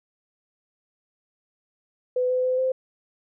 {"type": "tone with pitch steps", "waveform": "sine", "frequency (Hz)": [502, 507, 510, 519], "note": ["B4", "B4", "C5", "C5"], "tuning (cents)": [28, 45, -44, -14], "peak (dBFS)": -20, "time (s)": [2.16, 2.72], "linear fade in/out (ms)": 5, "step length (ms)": 140, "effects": []}